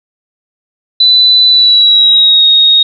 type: tone with pitch glide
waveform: sine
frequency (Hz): 3991 to 3745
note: B7 to A#7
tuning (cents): +17 to +7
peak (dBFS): -3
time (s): 1-2.83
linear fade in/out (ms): 5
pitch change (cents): -110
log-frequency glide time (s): 1.49-2.46
effects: none